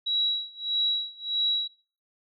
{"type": "tone with tremolo", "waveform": "sine", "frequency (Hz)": 3885, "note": "B7", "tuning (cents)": -29, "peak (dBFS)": -21, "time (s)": [0.06, 1.68], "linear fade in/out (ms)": 10, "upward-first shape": "sine", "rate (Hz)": 1.6, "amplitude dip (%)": 95, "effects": ["noise-tail reverb RT60 0.4 s tail -19 dB re dry"]}